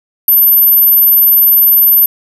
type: tone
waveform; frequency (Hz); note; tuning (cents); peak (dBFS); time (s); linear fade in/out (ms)
sine; 13040; G#9; -33; -4; 0.28-2.06; 2
effects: none